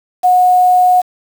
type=tone with quantisation; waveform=sine; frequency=728 Hz; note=F#5; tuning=28 cents flat; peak=-6 dBFS; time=0.23-1.02 s; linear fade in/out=20 ms; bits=5; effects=none